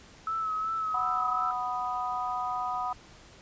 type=tone with vibrato; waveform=sine; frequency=1298 Hz; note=E6; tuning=27 cents flat; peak=-28 dBFS; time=0.27-1.51 s; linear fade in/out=2 ms; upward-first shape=sine; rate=2.7 Hz; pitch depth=34 cents each way
type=chord; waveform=sine; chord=B major; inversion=second; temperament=equal; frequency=740 / 987.8 / 1244.5 Hz; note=F#5 / B5 / D#6; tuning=0 / 0 / 0 cents; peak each=-33 / -34 / -33 dBFS; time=0.94-2.93 s; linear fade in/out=5 ms
effects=pink hiss -53 dBFS RMS until 3.41 s + resampled to 16000 Hz